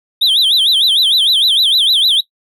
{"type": "tone with vibrato", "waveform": "triangle", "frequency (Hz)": 3520, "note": "A7", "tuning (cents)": 0, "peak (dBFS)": -7, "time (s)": [0.21, 2.21], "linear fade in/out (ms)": 10, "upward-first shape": "sine", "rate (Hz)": 6.6, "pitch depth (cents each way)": 230, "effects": ["noise-tail reverb RT60 0.1 s tail -19 dB re dry"]}